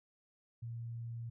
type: tone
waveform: sine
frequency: 116.54 Hz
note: A#2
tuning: in tune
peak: -40 dBFS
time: 0.62-1.3 s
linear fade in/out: 10 ms
effects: none